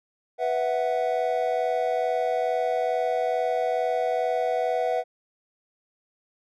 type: chord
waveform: triangle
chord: B suspended fourth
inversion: none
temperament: just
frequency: 493.9 / 658.5 / 740.8 Hz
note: B4 / E5 / F#5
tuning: 0 / -2 / +2 cents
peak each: -25 dBFS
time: 0.38-5.04 s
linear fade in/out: 50 ms
effects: none